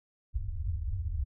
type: low-pass noise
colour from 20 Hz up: white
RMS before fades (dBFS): -33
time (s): 0.33-1.25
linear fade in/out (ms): 20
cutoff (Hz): 100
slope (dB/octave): 96
effects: none